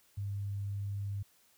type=tone; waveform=sine; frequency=100.2 Hz; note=G2; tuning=38 cents sharp; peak=-34 dBFS; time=0.17-1.23 s; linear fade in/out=10 ms; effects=white hiss -67 dBFS RMS until 1.57 s